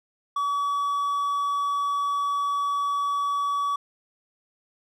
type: tone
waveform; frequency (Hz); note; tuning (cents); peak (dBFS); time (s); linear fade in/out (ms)
triangle; 1139; C#6; +47; -21; 0.36-3.76; 5
effects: none